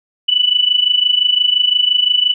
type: tone with amplitude modulation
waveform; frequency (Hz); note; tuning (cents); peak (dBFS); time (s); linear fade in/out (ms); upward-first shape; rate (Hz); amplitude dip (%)
sine; 2971; F#7; +6; -7; 0.28-2.34; 10; sine; 25.8; 80
effects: none